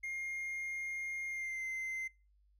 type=tone with pitch glide; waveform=triangle; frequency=2126 to 2075 Hz; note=C7 to C7; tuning=+27 to -15 cents; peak=-36 dBFS; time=0.03-2.08 s; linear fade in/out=10 ms; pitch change=-42 cents; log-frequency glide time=1.28-1.65 s; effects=noise-tail reverb RT60 0.3 s tail -25 dB re dry + added 50 Hz sine -66 dBFS peak until 2.59 s